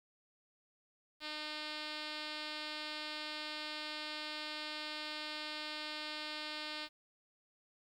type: tone with low-pass filter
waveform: 5% pulse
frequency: 304.1 Hz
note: D#4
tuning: 40 cents flat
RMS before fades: -43 dBFS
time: 1.2-6.89 s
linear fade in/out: 50 ms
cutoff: 4700 Hz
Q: 3.3
effects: 11-bit